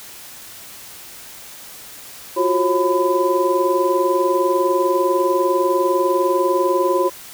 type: tone cluster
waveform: sine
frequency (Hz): 351.3 / 371.3 / 542 / 1004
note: F4 / F#4 / C#5 / B5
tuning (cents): +10 / +6 / -39 / +28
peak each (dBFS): -20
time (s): 2.36-7.1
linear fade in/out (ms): 20
effects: white hiss -38 dBFS RMS until 7.33 s